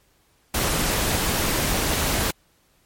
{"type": "noise with amplitude modulation", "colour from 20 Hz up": "pink", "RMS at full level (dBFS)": -21, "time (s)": [0.54, 2.31], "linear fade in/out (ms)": 5, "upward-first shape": "sine", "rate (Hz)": 261, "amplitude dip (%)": 35, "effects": ["pink hiss -62 dBFS RMS until 2.85 s", "MP3 64 kbps"]}